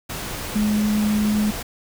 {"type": "tone in noise", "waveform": "sine", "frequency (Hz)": 211.1, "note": "G#3", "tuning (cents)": 29, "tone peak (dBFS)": -17, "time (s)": [0.55, 1.51], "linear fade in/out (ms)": 10, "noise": "pink", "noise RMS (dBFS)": -30, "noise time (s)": [0.09, 1.63], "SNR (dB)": 10, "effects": []}